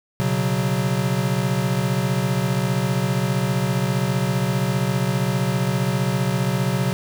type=chord; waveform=square; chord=B suspended second; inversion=none; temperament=equal; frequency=123.47 / 138.59 / 185 Hz; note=B2 / C#3 / F#3; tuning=0 / 0 / 0 cents; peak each=-24 dBFS; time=0.2-6.93 s; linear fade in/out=0 ms; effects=7-bit